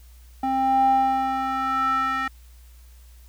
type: tone with band-pass filter sweep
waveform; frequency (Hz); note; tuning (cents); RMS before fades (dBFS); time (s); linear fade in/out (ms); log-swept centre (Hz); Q
square; 264.6; C4; +20; -22; 0.43-2.28; 5; 640 to 1600; 5.3
effects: added 60 Hz sine -45 dBFS peak until 3.28 s + white hiss -58 dBFS RMS until 3.28 s